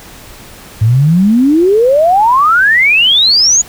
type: exponential sweep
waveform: sine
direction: up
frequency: 103.83 to 6920 Hz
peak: -5 dBFS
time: 0.81-3.62 s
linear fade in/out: 10 ms
effects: pink hiss -34 dBFS RMS until 3.68 s